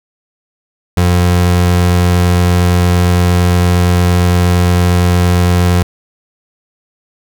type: tone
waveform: 30% pulse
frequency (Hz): 88.7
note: F2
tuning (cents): +27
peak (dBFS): -5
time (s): 0.97-5.83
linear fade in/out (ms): 5
effects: none

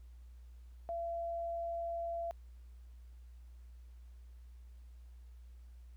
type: tone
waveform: sine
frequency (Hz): 678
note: E5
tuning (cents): +49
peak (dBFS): -36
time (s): 0.89-2.31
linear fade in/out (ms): 0
effects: added 60 Hz sine -51 dBFS peak until 5.96 s + pink hiss -75 dBFS RMS until 5.96 s

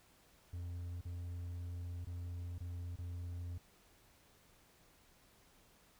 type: tone with dropouts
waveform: triangle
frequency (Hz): 87.31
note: F2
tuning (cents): 0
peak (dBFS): -39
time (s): 0.53-3.58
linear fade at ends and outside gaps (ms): 5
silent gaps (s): 1.011-1.052 / 2.048-2.069 / 2.583-2.605 / 2.959-2.986
effects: pink hiss -67 dBFS RMS until 5.99 s

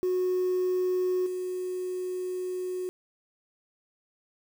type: tone with level steps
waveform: sine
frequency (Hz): 366.3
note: F#4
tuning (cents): -17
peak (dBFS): -22 / -29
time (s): 0.03-2.89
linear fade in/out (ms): 0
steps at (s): 1.26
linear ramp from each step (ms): 5
effects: tanh soft clip ceiling -22 dBFS + 8-bit

